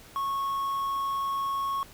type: tone with quantisation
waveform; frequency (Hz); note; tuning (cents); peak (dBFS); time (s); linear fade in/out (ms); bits
triangle; 1100; C#6; -14; -25; 0.16-1.83; 0; 8
effects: pink hiss -51 dBFS RMS until 1.93 s